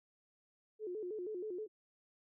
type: tone with vibrato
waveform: sine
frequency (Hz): 393.2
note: G4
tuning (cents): +5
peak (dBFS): -39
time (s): 0.79-1.68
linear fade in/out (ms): 50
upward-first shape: square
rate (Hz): 6.3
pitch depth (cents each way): 160
effects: none